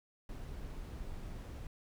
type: noise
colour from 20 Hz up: brown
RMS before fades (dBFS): -44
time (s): 0.29-1.67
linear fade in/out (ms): 2
effects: none

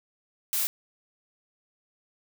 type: noise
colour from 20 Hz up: blue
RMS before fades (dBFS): -27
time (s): 0.53-0.67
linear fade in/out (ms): 0
effects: none

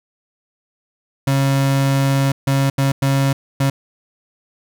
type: tone bursts at uneven times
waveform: 35% pulse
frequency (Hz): 136.9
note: C#3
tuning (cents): -21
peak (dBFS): -12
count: 5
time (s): 1.27-2.32 / 2.47-2.7 / 2.78-2.92 / 3.02-3.33 / 3.6-3.7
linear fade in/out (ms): 5
effects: none

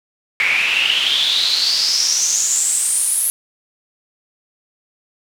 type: noise with band-pass filter sweep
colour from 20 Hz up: pink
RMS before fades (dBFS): -17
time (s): 0.4-3.3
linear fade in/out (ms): 0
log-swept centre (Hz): 2200 to 11000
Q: 8.6
effects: none

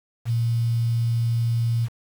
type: tone with quantisation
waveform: sine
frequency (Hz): 116.54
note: A#2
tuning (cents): 0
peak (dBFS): -19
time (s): 0.25-1.89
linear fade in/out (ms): 50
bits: 7
effects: none

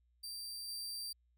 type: tone with level steps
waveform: sawtooth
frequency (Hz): 4694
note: D8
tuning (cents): -2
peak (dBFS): -40 / -38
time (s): 0.23-1.13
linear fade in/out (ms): 10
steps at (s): 0.68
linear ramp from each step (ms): 5
effects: added 60 Hz sine -70 dBFS peak until 1.37 s

